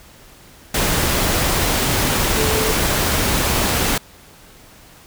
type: tone in noise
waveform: sine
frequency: 436.1 Hz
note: A4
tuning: 15 cents flat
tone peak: -21 dBFS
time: 2.37-2.72 s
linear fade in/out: 5 ms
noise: pink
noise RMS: -18 dBFS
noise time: 0.74-3.98 s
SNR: -6 dB
effects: pink hiss -45 dBFS RMS until 5.06 s